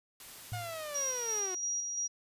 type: noise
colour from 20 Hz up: white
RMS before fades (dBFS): -49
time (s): 0.2-1.4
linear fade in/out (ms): 2
type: tone with exponential decay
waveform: sine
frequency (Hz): 110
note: A2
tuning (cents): 0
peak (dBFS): -33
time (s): 0.52-0.87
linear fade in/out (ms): 0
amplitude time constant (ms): 75
type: linear sweep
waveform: sawtooth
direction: down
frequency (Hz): 727 to 356.6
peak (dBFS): -35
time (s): 0.53-1.55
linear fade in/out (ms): 5
type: tone with tremolo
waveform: sine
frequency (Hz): 5740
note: F8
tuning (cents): +47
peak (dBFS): -31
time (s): 0.94-2.08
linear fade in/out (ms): 20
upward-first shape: square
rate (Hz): 2.9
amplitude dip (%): 35
effects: resampled to 32000 Hz